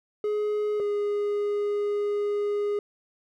triangle tone pair in turn, 420 / 411.8 Hz, G#4 / G#4, +19 / -15 cents, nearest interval unison, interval 34 cents, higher first, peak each -22 dBFS, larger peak neither, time 0.24-0.8 / 0.8-2.79 s, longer second, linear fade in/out 2 ms, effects none

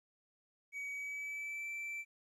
triangle tone with pitch glide, 2264 to 2334 Hz, C#7 to D7, +36 to -11 cents, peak -38 dBFS, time 0.72-2.05 s, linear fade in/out 50 ms, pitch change +53 cents, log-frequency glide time 0.91-1.69 s, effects resampled to 32000 Hz + 13-bit

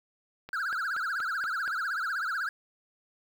click train, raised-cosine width 0.3 ms, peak -27 dBFS, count 6, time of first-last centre 0.49-1.678 s, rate 4.21 Hz
triangle tone with vibrato, 1462 Hz, F#6, 21 cents flat, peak -27 dBFS, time 0.53-2.49 s, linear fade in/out 2 ms, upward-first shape triangle, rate 16 Hz, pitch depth 240 cents each way
effects 9-bit

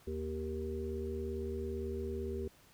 harmonic tone, 77.78 Hz, D#2, in tune, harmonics 1 / 3 / 5 / 6, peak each -40 / -44 / -39 / -46 dBFS, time 0.07-2.48 s, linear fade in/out 5 ms, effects pink hiss -63 dBFS RMS until 2.73 s

